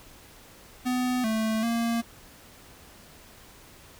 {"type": "tone with pitch steps", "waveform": "square", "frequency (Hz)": [250.9, 220.2, 232.1], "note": ["B3", "A3", "A#3"], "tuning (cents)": [28, 2, -7], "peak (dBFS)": -25, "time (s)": [0.85, 2.02], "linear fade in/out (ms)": 20, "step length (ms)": 390, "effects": ["pink hiss -51 dBFS RMS until 3.99 s"]}